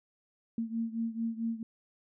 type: beating tone pair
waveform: sine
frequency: 226.7 / 231.2 Hz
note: A#3 / A#3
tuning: -48 / -14 cents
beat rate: 4.5 Hz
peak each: -33 / -36 dBFS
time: 0.58-1.63 s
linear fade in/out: 2 ms
effects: none